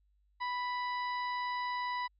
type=harmonic tone; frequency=987.8 Hz; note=B5; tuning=in tune; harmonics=1 / 2 / 3 / 4 / 5; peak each=-34 / -40 / -53 / -48 / -52 dBFS; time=0.4-2.08 s; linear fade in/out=20 ms; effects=added 50 Hz sine -68 dBFS peak until 2.19 s